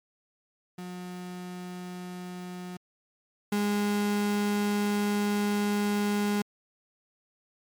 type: tone pair in turn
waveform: 35% pulse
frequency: 180 / 205.8 Hz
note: F#3 / G#3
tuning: -47 / -16 cents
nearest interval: major second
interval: 231 cents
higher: second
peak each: -35 / -23 dBFS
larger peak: second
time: 0.78-2.77 / 3.52-6.42 s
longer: second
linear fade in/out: 5 ms
effects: MP3 96 kbps